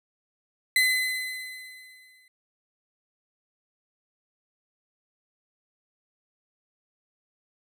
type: tone with exponential decay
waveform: 35% pulse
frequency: 2027 Hz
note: B6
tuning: 45 cents sharp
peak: -16 dBFS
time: 0.76-2.28 s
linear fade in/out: 2 ms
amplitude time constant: 330 ms
effects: none